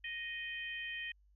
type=harmonic tone; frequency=622.3 Hz; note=D#5; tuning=in tune; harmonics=3 / 4 / 5; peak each=-42 / -44 / -46 dBFS; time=0.04-1.12 s; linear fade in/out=5 ms; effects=added 50 Hz sine -64 dBFS peak until 1.35 s